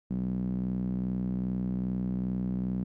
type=tone with band-pass filter; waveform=sawtooth; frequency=62.5 Hz; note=B1; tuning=21 cents sharp; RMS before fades=-31 dBFS; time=0.1-2.84 s; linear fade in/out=10 ms; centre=200 Hz; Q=4.5; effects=none